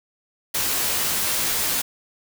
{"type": "noise with comb filter", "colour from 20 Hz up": "white", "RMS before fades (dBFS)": -23, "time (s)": [0.54, 1.82], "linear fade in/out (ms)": 10, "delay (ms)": 16, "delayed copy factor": -0.6, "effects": []}